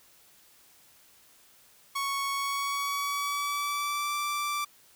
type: tone with pitch glide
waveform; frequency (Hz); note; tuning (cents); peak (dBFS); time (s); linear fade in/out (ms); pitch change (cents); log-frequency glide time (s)
sawtooth; 1108.7 to 1170.6; C#6 to D6; 0 to -6; -25; 1.95-4.65; 10; +94; 2.32-4.15
effects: white hiss -59 dBFS RMS until 4.95 s